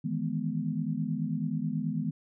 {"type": "chord", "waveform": "sine", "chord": "E major seventh", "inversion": "third", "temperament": "equal with one note detuned", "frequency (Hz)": [155.56, 164.81, 209.7, 246.9], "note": ["D#3", "E3", "G#3", "B3"], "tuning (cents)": [0, 0, 17, 0], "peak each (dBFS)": -34, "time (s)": [0.04, 2.11], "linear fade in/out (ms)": 10, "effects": []}